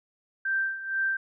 sine tone with tremolo, 1568 Hz, G6, in tune, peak -23 dBFS, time 0.45-1.17 s, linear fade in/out 5 ms, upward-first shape sine, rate 2.1 Hz, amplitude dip 75%, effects none

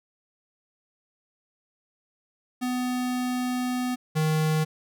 square tone pair in turn, 250 / 156.13 Hz, B3 / D#3, +21 / +6 cents, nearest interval minor sixth, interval 815 cents, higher first, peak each -26 / -22 dBFS, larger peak second, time 2.61-3.96 / 4.15-4.65 s, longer first, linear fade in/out 20 ms, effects none

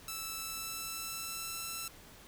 5% pulse tone with pitch glide, 1318.5 to 1335.4 Hz, E6 to E6, 0 to +22 cents, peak -27 dBFS, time 0.08-1.88 s, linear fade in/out 2 ms, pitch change +22 cents, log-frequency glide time 0.33-1.58 s, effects pink hiss -55 dBFS RMS until 2.27 s

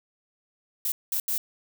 violet noise bursts at uneven times, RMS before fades -27 dBFS, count 3, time 0.85-0.92 / 1.12-1.2 / 1.28-1.38 s, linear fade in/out 2 ms, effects none

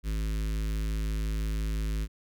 square tone with notch filter, 52.9 Hz, G#1, 33 cents sharp, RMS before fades -30 dBFS, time 0.03-2.08 s, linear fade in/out 50 ms, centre 750 Hz, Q 0.54, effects none

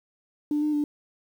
sine tone with pitch steps, 296.4 / 301.7 / 294.5 Hz, D4 / D4 / D4, +16 / +47 / +5 cents, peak -21 dBFS, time 0.51-0.84 s, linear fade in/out 2 ms, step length 110 ms, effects tanh soft clip ceiling -18 dBFS + 9-bit

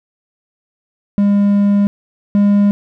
triangle tone pair in turn, 202.3 / 203.1 Hz, G#3 / G#3, -45 / -38 cents, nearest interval unison, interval 7 cents, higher second, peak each -7 / -6 dBFS, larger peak second, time 1.18-1.87 / 2.35-2.71 s, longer first, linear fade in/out 0 ms, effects none

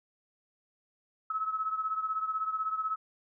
sine beating tone pair, 1289 / 1305 Hz, E6 / E6, -39 / -18 cents, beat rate 16 Hz, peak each -31 / -36 dBFS, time 1.3-2.96 s, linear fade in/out 5 ms, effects none

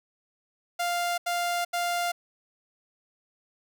sawtooth tone bursts, 698.5 Hz, F5, in tune, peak -22 dBFS, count 3, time 0.79-2.12 s, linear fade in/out 10 ms, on 390 ms, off 80 ms, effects none

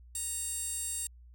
15% pulse tone with high-pass filter, 928 Hz, A#5, 8 cents flat, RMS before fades -36 dBFS, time 0.15-1.07 s, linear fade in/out 2 ms, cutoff 7600 Hz, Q 3.7, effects added 60 Hz sine -51 dBFS peak until 1.34 s

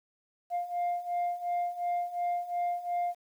sine beating tone pair, 701 / 703.8 Hz, F5 / F5, +6 / +13 cents, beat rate 2.8 Hz, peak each -32 / -29 dBFS, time 0.5-3.15 s, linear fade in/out 50 ms, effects tanh soft clip ceiling -26 dBFS + 10-bit

